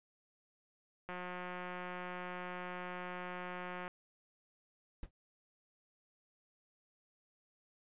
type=click train; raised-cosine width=0.5 ms; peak=-29 dBFS; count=503; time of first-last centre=1.09-3.879 s; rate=180 Hz
type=noise with exponential decay; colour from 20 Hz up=brown; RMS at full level=-39 dBFS; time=5.03-5.11 s; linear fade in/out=2 ms; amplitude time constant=16 ms
effects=resampled to 8000 Hz